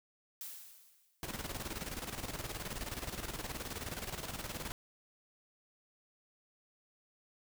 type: noise with exponential decay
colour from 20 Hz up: blue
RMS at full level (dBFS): -43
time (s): 0.41-1.33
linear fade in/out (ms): 1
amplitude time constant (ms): 200
type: noise with tremolo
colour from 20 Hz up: pink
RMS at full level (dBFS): -40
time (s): 1.23-4.72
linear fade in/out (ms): 0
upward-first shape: square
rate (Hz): 19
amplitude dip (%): 60
effects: none